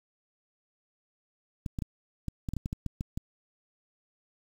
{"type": "clicks", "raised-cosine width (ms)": 5, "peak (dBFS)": -20, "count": 12, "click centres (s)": [1.662, 1.788, 1.822, 2.283, 2.488, 2.536, 2.567, 2.659, 2.729, 2.863, 3.009, 3.175], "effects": ["8-bit"]}